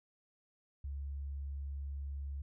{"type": "tone", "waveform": "sine", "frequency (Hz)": 69.9, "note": "C#2", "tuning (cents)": 15, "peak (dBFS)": -38, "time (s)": [0.84, 2.42], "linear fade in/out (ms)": 5, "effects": []}